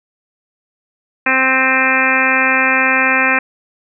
harmonic tone with a mistuned harmonic, 261.6 Hz, C4, in tune, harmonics 1 / 2 / 3 / 4 / 5 / 6 / 7 / 8 / 9 / 10, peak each -22 / -23 / -23 / -21 / -22 / -18 / -17 / -22 / -17 / -21 dBFS, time 1.26-3.39 s, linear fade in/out 5 ms, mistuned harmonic 9, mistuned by +32 cents, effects none

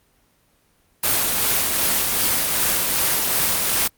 white noise with tremolo, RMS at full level -18 dBFS, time 1.03-3.88 s, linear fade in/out 10 ms, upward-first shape triangle, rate 2.6 Hz, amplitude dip 30%, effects pink hiss -61 dBFS RMS until 3.97 s + Opus 24 kbps

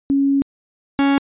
sine / 45% pulse tone pair in turn, 276.8 / 278.1 Hz, C#4 / C#4, -2 / +6 cents, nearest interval unison, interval 8 cents, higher second, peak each -13 dBFS, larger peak neither, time 0.1-0.42 / 0.99-1.18 s, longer first, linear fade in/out 0 ms, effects resampled to 8000 Hz

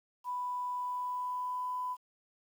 sine tone with pitch glide, 990 to 999.8 Hz, B5 to B5, +4 to +21 cents, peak -33 dBFS, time 0.24-1.97 s, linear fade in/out 50 ms, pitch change +17 cents, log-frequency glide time 0.76-1.69 s, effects 10-bit

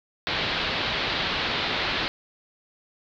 white low-pass noise, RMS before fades -27 dBFS, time 0.27-2.08 s, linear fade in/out 0 ms, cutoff 4300 Hz, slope 48 dB/octave, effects none

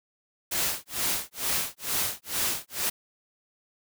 white noise with tremolo, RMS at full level -26 dBFS, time 0.51-2.9 s, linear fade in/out 10 ms, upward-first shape sine, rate 2.2 Hz, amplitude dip 100%, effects none

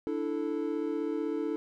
triangle chord, D suspended second, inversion none, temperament equal, 293.7 / 329.6 / 440 Hz, D4 / E4 / A4, 0 / 0 / 0 cents, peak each -32 dBFS, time 0.07-1.56 s, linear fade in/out 0 ms, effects none

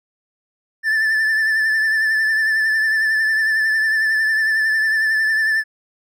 triangle tone with vibrato, 1760 Hz, A6, in tune, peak -13 dBFS, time 0.83-5.64 s, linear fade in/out 50 ms, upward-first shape triangle, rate 11 Hz, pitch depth 42 cents each way, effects none

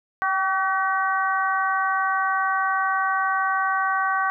harmonic tone with a mistuned harmonic, 380.1 Hz, F#4, 47 cents sharp, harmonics 2 / 3 / 4 / 5, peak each -26 / -23 / -25 / -31 dBFS, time 0.22-4.3 s, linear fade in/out 0 ms, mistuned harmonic 2, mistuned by +29 cents, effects none

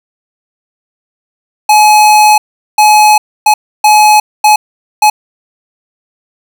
square tone bursts at uneven times, 848 Hz, G#5, 36 cents sharp, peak -3 dBFS, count 6, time 1.69-2.38 / 2.78-3.18 / 3.46-3.54 / 3.84-4.2 / 4.44-4.56 / 5.02-5.1 s, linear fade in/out 5 ms, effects none

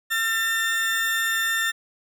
35% pulse tone pair together, 1362.2 / 1799 Hz, F6 / A6, -44 / +38 cents, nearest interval perfect fourth, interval 482 cents, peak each -29 / -20 dBFS, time 0.1-1.72 s, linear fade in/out 20 ms, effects none

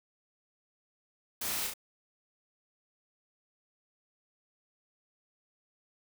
white noise with echo, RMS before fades -36 dBFS, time 1.41-1.67 s, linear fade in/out 5 ms, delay 34 ms, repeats 2, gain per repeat -3 dB, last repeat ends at 1.738 s, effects none

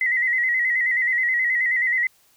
sine tone with vibrato, 1975.5 Hz, B6, in tune, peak -18 dBFS, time 0.01-2.07 s, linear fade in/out 2 ms, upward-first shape square, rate 9.4 Hz, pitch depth 57 cents each way, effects white hiss -59 dBFS RMS until 2.36 s

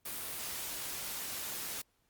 white noise, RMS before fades -40 dBFS, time 0.05-1.82 s, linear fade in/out 10 ms, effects pink hiss -75 dBFS RMS until 2.09 s + Opus 32 kbps

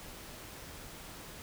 silence, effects pink hiss -48 dBFS RMS until 1.42 s

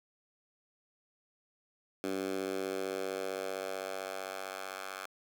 10% pulse tone with high-pass filter sweep, 95.6 Hz, G2, 43 cents flat, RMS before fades -38 dBFS, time 2.04-5.06 s, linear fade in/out 0 ms, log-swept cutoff 290 to 1000 Hz, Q 1.8, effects none

